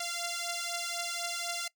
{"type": "beating tone pair", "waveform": "5% pulse", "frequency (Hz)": [689, 693], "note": ["F5", "F5"], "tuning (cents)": [-24, -14], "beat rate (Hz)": 4, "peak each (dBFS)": -25, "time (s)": [0, 1.68], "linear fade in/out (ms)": 5, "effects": ["noise-tail reverb RT60 0.1 s tail -22 dB re dry"]}